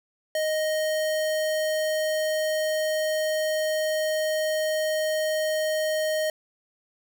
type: tone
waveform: square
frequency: 622.3 Hz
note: D#5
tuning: in tune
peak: -24 dBFS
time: 0.35-6.3 s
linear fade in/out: 2 ms
effects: none